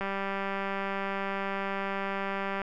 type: click train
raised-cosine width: 0.5 ms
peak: -18 dBFS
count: 512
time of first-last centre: 0.01-2.617 s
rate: 196 Hz
effects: none